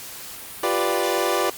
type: chord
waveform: 25% pulse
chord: G dominant seventh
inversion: third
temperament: equal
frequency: 349.2 / 392 / 493.9 / 587.3 Hz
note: F4 / G4 / B4 / D5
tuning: 0 / 0 / 0 / 0 cents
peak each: -22 dBFS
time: 0.63-1.5 s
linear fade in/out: 5 ms
effects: white hiss -37 dBFS RMS until 1.57 s + Opus 48 kbps